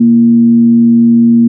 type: tone with frequency modulation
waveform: sine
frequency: 233.5 Hz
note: A#3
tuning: 3 cents sharp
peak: -3 dBFS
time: 0-1.48 s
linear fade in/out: 10 ms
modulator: 104 Hz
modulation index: 0.21
effects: none

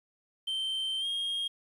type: tone with pitch glide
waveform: sine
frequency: 3119 to 3244 Hz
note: G7 to G#7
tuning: -9 to -41 cents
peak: -27 dBFS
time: 0.47-1.48 s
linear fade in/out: 10 ms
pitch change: +68 cents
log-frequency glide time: 0.99-1.06 s
effects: tanh soft clip ceiling -29 dBFS + 10-bit

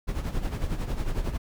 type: noise with tremolo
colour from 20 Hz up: brown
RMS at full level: -26 dBFS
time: 0.07-1.38 s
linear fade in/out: 20 ms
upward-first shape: sine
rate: 11 Hz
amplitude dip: 65%
effects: none

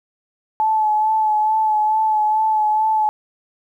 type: tone with vibrato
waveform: sine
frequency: 863 Hz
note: A5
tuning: 34 cents flat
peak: -14 dBFS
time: 0.6-3.09 s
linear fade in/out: 0 ms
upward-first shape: sine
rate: 2.3 Hz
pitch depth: 25 cents each way
effects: 9-bit

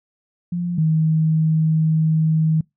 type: tone pair in turn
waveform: sine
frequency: 174.61 / 158.37 Hz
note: F3 / D#3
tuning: 0 / +31 cents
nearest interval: major second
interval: 169 cents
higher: first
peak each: -20 / -14 dBFS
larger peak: second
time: 0.52-0.78 / 0.78-2.61 s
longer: second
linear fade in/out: 5 ms
effects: noise-tail reverb RT60 0.2 s tail -26 dB re dry

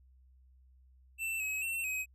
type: tone with pitch steps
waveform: square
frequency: 2672 / 2557 / 2703 / 2531 Hz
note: E7 / D#7 / E7 / D#7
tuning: +23 / +47 / +43 / +29 cents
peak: -34 dBFS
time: 1.18-2.06 s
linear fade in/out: 50 ms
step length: 220 ms
effects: added 64 Hz sine -59 dBFS peak until 2.14 s

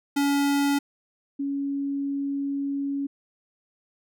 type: tone pair in turn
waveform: square / sine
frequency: 282.7 / 279.3 Hz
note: C#4 / C#4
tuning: +34 / +13 cents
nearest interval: unison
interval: 21 cents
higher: first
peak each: -21 / -25 dBFS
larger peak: first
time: 0.16-0.79 / 1.39-3.07 s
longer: second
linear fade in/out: 10 ms
effects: none

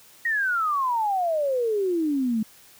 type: exponential sweep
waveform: sine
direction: down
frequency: 1900 to 212.2 Hz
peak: -21 dBFS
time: 0.25-2.43 s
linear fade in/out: 5 ms
effects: white hiss -52 dBFS RMS until 2.79 s

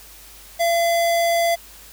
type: tone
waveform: square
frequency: 679 Hz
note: F5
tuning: 49 cents flat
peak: -17 dBFS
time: 0.59-1.56 s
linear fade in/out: 20 ms
effects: added 50 Hz sine -49 dBFS peak until 1.92 s + white hiss -44 dBFS RMS until 1.92 s

